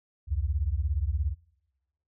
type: beating tone pair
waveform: sine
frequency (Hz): 66 / 83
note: C2 / E2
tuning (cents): +16 / +12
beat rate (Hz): 17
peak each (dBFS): -28 / -29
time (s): 0.27-1.35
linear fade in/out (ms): 50
effects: noise-tail reverb RT60 0.9 s tail -21 dB re dry